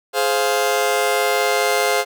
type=chord; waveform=sawtooth; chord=F minor; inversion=first; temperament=just; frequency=419.1 / 523.8 / 698.5 Hz; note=Ab4 / C5 / F5; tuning=+16 / +2 / 0 cents; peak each=-17 dBFS; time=0.13-2.05 s; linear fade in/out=50 ms; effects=none